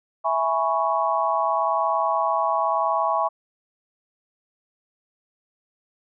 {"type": "chord", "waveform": "sine", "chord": "C# minor seventh", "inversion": "first", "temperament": "equal", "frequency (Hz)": [659.3, 830.6, 987.8, 1108.7], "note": ["E5", "G#5", "B5", "C#6"], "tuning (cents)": [0, 0, 0, 0], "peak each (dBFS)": [-25, -25, -26, -24], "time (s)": [0.24, 3.29], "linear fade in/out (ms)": 20, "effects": []}